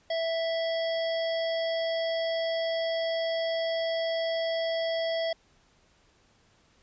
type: harmonic tone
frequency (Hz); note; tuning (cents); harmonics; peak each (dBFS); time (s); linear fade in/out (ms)
659.3; E5; 0; 1 / 3 / 5 / 7 / 8; -27 / -38 / -38 / -43 / -43; 0.1-5.33; 5
effects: pink hiss -64 dBFS RMS until 6.82 s + resampled to 16000 Hz